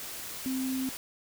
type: tone in noise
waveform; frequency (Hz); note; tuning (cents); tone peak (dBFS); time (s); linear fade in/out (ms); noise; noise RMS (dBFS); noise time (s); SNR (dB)
sine; 261.6; C4; 0; -29; 0.46-0.89; 0; white; -40; 0-0.97; +8
effects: none